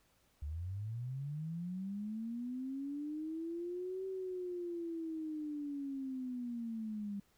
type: linear two-way sweep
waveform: sine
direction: up then down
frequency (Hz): 69.8 to 383.1 to 198.5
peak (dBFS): -38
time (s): 0.42-7.2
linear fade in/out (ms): 5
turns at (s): 4.06
effects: pink hiss -72 dBFS RMS until 7.37 s